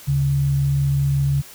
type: tone pair together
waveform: sine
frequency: 74.09 / 139.6 Hz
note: D2 / C#3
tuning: +16 / +13 cents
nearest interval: major seventh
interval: 1097 cents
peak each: -27 / -16 dBFS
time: 0.07-1.42 s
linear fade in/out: 20 ms
effects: white hiss -42 dBFS RMS until 1.54 s